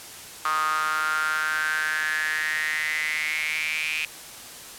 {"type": "tone with high-pass filter sweep", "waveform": "sawtooth", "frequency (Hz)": 155, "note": "D#3", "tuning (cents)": -6, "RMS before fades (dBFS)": -26, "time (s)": [0.45, 4.05], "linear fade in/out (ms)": 0, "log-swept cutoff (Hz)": [1200, 2500], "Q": 9.1, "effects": ["white hiss -41 dBFS RMS until 4.78 s", "low-pass 12000 Hz 12 dB/octave"]}